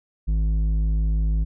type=tone with low-pass filter; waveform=square; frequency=53 Hz; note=G#1; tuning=36 cents sharp; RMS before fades=-21 dBFS; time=0.27-1.45 s; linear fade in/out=20 ms; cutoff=140 Hz; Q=0.93; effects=none